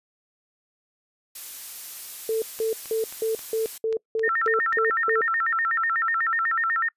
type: noise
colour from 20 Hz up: blue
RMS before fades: -36 dBFS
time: 1.35-3.78 s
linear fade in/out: 5 ms
type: tone bursts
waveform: sine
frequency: 445.1 Hz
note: A4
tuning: 20 cents sharp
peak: -21 dBFS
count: 10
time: 2.29-5.21 s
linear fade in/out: 2 ms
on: 130 ms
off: 180 ms
type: click train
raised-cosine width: 0.2 ms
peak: -23 dBFS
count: 9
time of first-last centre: 2.59-4.729 s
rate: 3.74 Hz
type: tone with vibrato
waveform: sine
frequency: 1568 Hz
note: G6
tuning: in tune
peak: -21 dBFS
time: 4.23-6.89 s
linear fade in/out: 10 ms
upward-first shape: square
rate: 8.1 Hz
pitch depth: 270 cents each way
effects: noise-tail reverb RT60 0.1 s tail -25 dB re dry + resampled to 32000 Hz